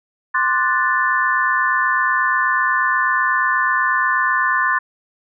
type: chord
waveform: sine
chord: D dominant seventh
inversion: third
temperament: equal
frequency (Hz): 1046.5 / 1174.7 / 1480 / 1760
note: C6 / D6 / F#6 / A6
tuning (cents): 0 / 0 / 0 / 0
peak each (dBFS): -19 / -24 / -22 / -18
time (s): 0.34-4.79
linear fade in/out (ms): 10
effects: none